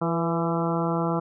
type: harmonic tone with a mistuned harmonic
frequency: 167.7 Hz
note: E3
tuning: 30 cents sharp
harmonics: 1 / 2 / 3 / 4 / 5 / 6 / 7 / 8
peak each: -26 / -29 / -31 / -32 / -33 / -34 / -34 / -35 dBFS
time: 0.01-1.2 s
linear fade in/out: 10 ms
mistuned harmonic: 3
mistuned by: -32 cents
effects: none